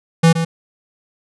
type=tone with echo; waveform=square; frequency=165 Hz; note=E3; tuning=2 cents sharp; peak=-8 dBFS; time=0.23-0.33 s; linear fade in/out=10 ms; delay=120 ms; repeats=1; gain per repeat=-9 dB; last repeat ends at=0.45 s; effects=resampled to 24000 Hz